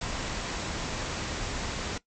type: low-pass noise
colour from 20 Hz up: pink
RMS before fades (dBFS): -34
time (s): 0.01-1.98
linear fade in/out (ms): 5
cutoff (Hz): 7700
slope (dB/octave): 96
effects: noise-tail reverb RT60 0.1 s tail -17 dB re dry